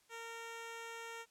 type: tone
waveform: 10% pulse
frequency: 460 Hz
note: A#4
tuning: 23 cents flat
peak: -37 dBFS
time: 0.09-1.26 s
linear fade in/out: 50 ms
effects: white hiss -71 dBFS RMS until 1.3 s + low-pass 10000 Hz 12 dB/octave